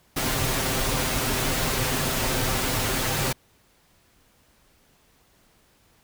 pink noise with comb filter, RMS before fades -25 dBFS, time 0.16-3.33 s, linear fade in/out 10 ms, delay 7.7 ms, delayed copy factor +0.55, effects pink hiss -61 dBFS RMS until 6.03 s

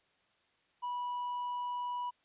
sine tone with tanh clipping, 979 Hz, B5, 15 cents flat, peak -35 dBFS, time 0.82-2.11 s, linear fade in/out 20 ms, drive 2 dB, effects white hiss -72 dBFS RMS until 2.24 s + resampled to 8000 Hz

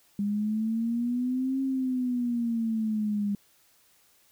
sine exponential two-way sweep, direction up then down, 201.2 to 269.1 to 201.2 Hz, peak -25 dBFS, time 0.19-3.35 s, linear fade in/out 2 ms, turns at 1.61 s, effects white hiss -63 dBFS RMS until 4.31 s

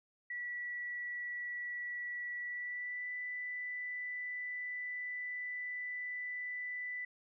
sine tone with pitch glide, 1946 to 1985.7 Hz, B6 to B6, -26 to +9 cents, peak -38 dBFS, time 0.3-7.05 s, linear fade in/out 5 ms, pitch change +35 cents, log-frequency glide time 2.4-3.12 s, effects none

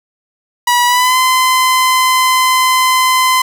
sawtooth tone with pitch glide, 971 to 1027 Hz, B5 to C6, -30 to -33 cents, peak -5 dBFS, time 0.67-3.42 s, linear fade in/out 5 ms, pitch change +97 cents, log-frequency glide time 0.86-1.17 s, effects none

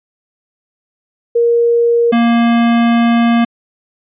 sine / square tone pair in turn, 470 / 233.9 Hz, A#4 / A#3, +14 / +6 cents, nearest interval octave, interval 1208 cents, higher first, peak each -8 / -9 dBFS, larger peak first, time 1.35-2.12 / 2.12-3.45 s, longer second, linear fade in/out 10 ms, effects resampled to 8000 Hz

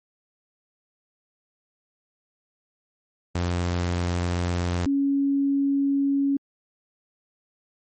sawtooth / sine tone pair in turn, 87.9 / 278.2 Hz, F2 / C#4, +12 / +6 cents, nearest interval octave + minor sixth, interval 1994 cents, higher second, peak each -19 dBFS, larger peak neither, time 3.35-4.86 / 4.86-6.37 s, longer neither, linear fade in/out 5 ms, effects MP3 32 kbps

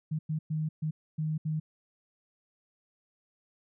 sine tone bursts at uneven times, 155.56 Hz, D#3, in tune, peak -28 dBFS, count 6, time 0.11-0.19 / 0.29-0.39 / 0.5-0.69 / 0.82-0.91 / 1.18-1.38 / 1.45-1.6 s, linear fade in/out 10 ms, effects none

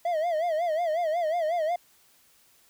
triangle tone with vibrato, 658 Hz, E5, 3 cents flat, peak -22 dBFS, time 0.05-1.76 s, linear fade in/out 5 ms, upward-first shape sine, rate 5.5 Hz, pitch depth 130 cents each way, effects white hiss -61 dBFS RMS until 2.69 s

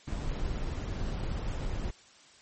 brown noise with sample-and-hold, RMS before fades -33 dBFS, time 0.07-1.91 s, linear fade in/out 10 ms, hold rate 4410 Hz, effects white hiss -57 dBFS RMS until 2.41 s + MP3 32 kbps

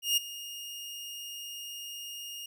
sawtooth tone with ADSR envelope, 2842 Hz, F7, 30 cents sharp, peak -19 dBFS, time 0.02-2.46 s, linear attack 150 ms, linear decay 14 ms, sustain -17 dB, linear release 4 ms, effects none

